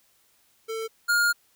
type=tone pair in turn; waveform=square; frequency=446.6 / 1417.9 Hz; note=A4 / F6; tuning=+26 / +26 cents; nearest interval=octave + minor sixth; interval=2000 cents; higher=second; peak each=-30 / -20 dBFS; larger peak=second; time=0.68-0.88 / 1.08-1.33 s; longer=second; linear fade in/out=20 ms; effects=white hiss -64 dBFS RMS until 1.55 s